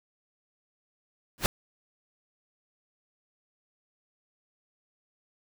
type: noise with exponential growth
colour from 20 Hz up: pink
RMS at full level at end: -19 dBFS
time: 1.38-1.46 s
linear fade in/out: 0 ms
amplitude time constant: 16 ms
effects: none